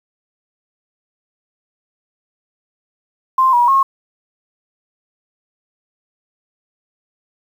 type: tone with pitch steps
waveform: sine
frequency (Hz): 1047 / 962 / 1083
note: C6 / B5 / C#6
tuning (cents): +1 / -46 / -41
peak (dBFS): -9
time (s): 3.38-3.83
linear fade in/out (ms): 5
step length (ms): 150
effects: 7-bit

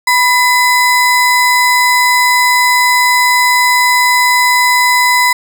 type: ring-modulated tone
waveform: square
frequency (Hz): 1502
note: F#6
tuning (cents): +26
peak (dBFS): -5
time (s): 0.07-5.33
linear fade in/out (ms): 5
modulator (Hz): 518
effects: none

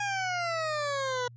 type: exponential sweep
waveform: 20% pulse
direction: down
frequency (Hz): 826 to 485.9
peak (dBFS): -24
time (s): 0-1.28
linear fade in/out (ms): 5
effects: added 119 Hz sine -47 dBFS peak until 1.36 s + resampled to 16000 Hz

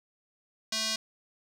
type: tone with band-pass filter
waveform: square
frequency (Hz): 220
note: A3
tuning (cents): 0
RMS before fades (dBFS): -31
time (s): 0.72-0.96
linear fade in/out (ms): 5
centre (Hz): 4900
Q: 2.1
effects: 9-bit

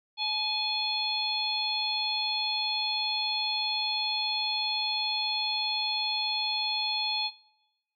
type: harmonic tone with a mistuned harmonic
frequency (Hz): 855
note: A5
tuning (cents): -50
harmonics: 1 / 3 / 4 / 5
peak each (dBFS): -35 / -35 / -32 / -31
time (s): 0.17-7.31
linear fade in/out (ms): 50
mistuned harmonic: 3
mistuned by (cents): -50
effects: noise-tail reverb RT60 1.0 s tail -21 dB re dry

